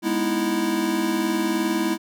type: chord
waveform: square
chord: E major seventh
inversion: first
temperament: equal with one note detuned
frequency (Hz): 207.7 / 246.9 / 310.1 / 329.6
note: G#3 / B3 / D#4 / E4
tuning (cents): 0 / 0 / -6 / 0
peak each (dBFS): -28 / -30 / -30 / -24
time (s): 0.02-1.98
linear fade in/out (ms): 50
effects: none